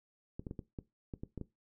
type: clicks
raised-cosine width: 3 ms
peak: -28 dBFS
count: 9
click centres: 0.395 / 0.468 / 0.511 / 0.592 / 0.788 / 1.138 / 1.235 / 1.377 / 1.413 s
effects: noise-tail reverb RT60 0.2 s tail -18 dB re dry